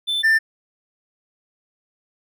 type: tone pair in turn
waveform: triangle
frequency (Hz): 3530 / 1785.5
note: A7 / A6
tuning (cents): +5 / +25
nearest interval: octave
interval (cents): 1180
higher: first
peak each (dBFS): -18 / -11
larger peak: second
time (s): 0.07-0.23 / 0.23-0.39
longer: neither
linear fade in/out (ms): 20
effects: none